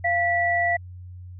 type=tone pair together; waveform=sine; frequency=692 / 1957.3 Hz; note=F5 / B6; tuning=-16 / -16 cents; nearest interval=octave + tritone; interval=1800 cents; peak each=-22 dBFS; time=0.04-0.77 s; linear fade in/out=10 ms; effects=added 90 Hz sine -37 dBFS peak until 1.39 s